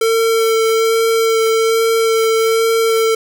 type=tone with vibrato; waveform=square; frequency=450.4 Hz; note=A4; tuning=40 cents sharp; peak=-12 dBFS; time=0.01-3.15 s; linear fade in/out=5 ms; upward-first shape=sine; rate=1.2 Hz; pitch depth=12 cents each way; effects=none